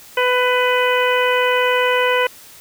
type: harmonic tone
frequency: 498.8 Hz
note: B4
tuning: 17 cents sharp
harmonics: 1 / 2 / 3 / 4 / 5 / 6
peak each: -17 / -20 / -22 / -23 / -24 / -25 dBFS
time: 0.17-2.27 s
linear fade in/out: 5 ms
effects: white hiss -42 dBFS RMS until 2.6 s